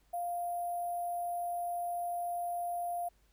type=tone with sample-and-hold; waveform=sine; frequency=698.5 Hz; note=F5; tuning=in tune; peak=-33 dBFS; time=0.13-3.09 s; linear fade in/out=10 ms; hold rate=11025 Hz; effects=added 50 Hz sine -68 dBFS peak until 3.32 s + pink hiss -72 dBFS RMS until 3.32 s